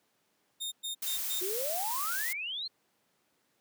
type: tone bursts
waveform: sawtooth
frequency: 3666 Hz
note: A#7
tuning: 30 cents flat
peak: -31 dBFS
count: 4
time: 0.6-1.41 s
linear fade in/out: 20 ms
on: 120 ms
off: 110 ms
type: noise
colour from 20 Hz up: blue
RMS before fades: -35 dBFS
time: 1.02-2.33 s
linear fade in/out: 5 ms
type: exponential sweep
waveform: sine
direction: up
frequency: 349.2 to 4315 Hz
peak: -34 dBFS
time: 1.41-2.68 s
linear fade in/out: 10 ms
effects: pink hiss -73 dBFS RMS until 3.6 s + high-pass 200 Hz 12 dB/octave